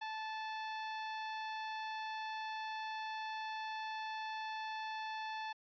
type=tone; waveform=sawtooth; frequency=874 Hz; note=A5; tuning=12 cents flat; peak=-36 dBFS; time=0.01-5.53 s; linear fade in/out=10 ms; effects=resampled to 11025 Hz